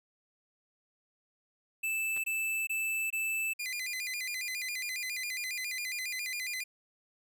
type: tone bursts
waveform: square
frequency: 2637 Hz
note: E7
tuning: in tune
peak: -31 dBFS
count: 4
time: 1.83-3.536 s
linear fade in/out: 10 ms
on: 410 ms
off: 22 ms
type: clicks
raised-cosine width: 0.3 ms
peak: -31 dBFS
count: 2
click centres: 2.165 / 2.175 s
type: tone with vibrato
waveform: sawtooth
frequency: 2217 Hz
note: C#7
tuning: in tune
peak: -31 dBFS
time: 3.59-6.64 s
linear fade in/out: 10 ms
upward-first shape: square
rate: 7.3 Hz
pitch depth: 150 cents each way
effects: none